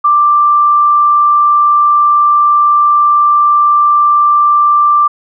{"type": "tone", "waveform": "sine", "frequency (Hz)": 1179, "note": "D6", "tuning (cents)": 6, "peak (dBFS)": -5, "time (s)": [0.04, 5.08], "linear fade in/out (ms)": 10, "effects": []}